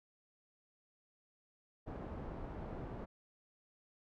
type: low-pass noise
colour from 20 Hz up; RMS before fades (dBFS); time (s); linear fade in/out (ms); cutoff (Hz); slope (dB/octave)
pink; -45; 1.86-3.06; 20; 850; 12
effects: none